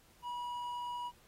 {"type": "tone with hard clipping", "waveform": "triangle", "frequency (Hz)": 970, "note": "B5", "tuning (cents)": -31, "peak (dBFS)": -39, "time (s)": [0.22, 1.12], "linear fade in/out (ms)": 50, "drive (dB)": 9, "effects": ["pink hiss -65 dBFS RMS until 1.27 s", "AAC 48 kbps"]}